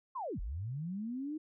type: linear two-way sweep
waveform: sine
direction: down then up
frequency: 1105 to 36.71 to 317 Hz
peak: -36 dBFS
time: 0.15-1.38 s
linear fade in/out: 10 ms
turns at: 0.4 s
effects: none